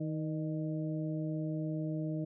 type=harmonic tone with a mistuned harmonic; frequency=157.1 Hz; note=D#3; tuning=17 cents sharp; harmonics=1 / 2 / 3 / 4; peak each=-35 / -37 / -49 / -44 dBFS; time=0-2.25 s; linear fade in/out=10 ms; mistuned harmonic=4; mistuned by=-44 cents; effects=none